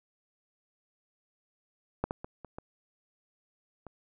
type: clicks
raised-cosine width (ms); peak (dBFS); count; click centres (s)
1; -14 / -18 / -25 / -29 / -26 / -30; 6; 2.04 / 2.109 / 2.245 / 2.447 / 2.585 / 3.867
effects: none